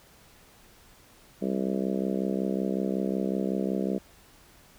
harmonic tone, 65.41 Hz, C2, in tune, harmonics 3 / 4 / 5 / 6 / 7 / 8 / 9 / 10, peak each -29 / -34 / -34 / -34 / -36 / -39 / -39 / -41 dBFS, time 1.41-3.99 s, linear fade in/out 20 ms, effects pink hiss -56 dBFS RMS until 4.78 s

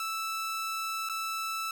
sawtooth tone with dropouts, 1318.5 Hz, E6, in tune, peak -28 dBFS, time 0-1.71 s, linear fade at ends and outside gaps 2 ms, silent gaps 1.089-1.096 s, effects none

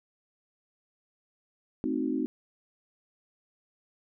sine chord, A diminished seventh, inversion none, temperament equal, 220 / 261.6 / 311.1 / 370 Hz, A3 / C4 / Eb4 / Gb4, 0 / 0 / 0 / 0 cents, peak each -36 / -30 / -31 / -36 dBFS, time 1.84-2.26 s, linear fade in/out 0 ms, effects none

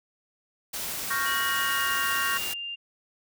white noise, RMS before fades -33 dBFS, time 0.73-2.54 s, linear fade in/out 10 ms
triangle chord, G half-diminished seventh, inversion second, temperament equal, 1108.7 / 1396.9 / 1568 / 1864.7 Hz, Db6 / F6 / G6 / Bb6, 0 / 0 / 0 / 0 cents, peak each -29 / -31 / -31 / -28 dBFS, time 1.1-2.38 s, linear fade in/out 10 ms
sine tone with pitch glide, 2907 to 2797 Hz, F#7 to F7, -31 to +2 cents, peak -32 dBFS, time 1.25-2.76 s, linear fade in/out 20 ms, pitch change -67 cents, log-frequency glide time 1.36-2.12 s
effects none

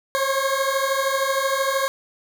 20% pulse beating tone pair, 535 / 548 Hz, C5 / C#5, +38 / -20 cents, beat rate 13 Hz, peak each -18 dBFS, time 0.15-1.88 s, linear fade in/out 0 ms, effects none

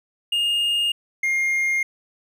triangle tone pair in turn, 2836 / 2125 Hz, F7 / C7, +26 / +26 cents, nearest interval perfect fourth, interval 500 cents, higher first, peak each -17 dBFS, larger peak neither, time 0.32-0.92 / 1.23-1.83 s, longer neither, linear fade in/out 5 ms, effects none

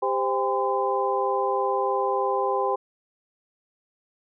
sine tone cluster, 396.8 / 520 / 802 / 1021 Hz, G4 / C5 / G5 / C6, +21 / -11 / +39 / -43 cents, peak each -27 dBFS, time 0.02-2.76 s, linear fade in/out 10 ms, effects none

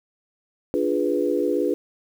sine chord, D diminished seventh, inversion none, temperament equal, 293.7 / 349.2 / 415.3 / 493.9 Hz, D4 / F4 / Ab4 / Cb5, 0 / 0 / 0 / 0 cents, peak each -25 dBFS, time 0.74-1.74 s, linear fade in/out 0 ms, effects 8-bit

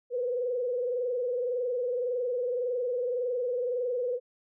sine tone with frequency modulation, 493.9 Hz, B4, in tune, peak -27 dBFS, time 0.1-4.2 s, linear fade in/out 50 ms, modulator 21.8 Hz, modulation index 0.95, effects none

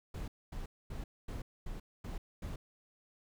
brown noise bursts, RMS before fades -41 dBFS, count 7, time 0.14-2.56 s, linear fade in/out 5 ms, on 140 ms, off 240 ms, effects none

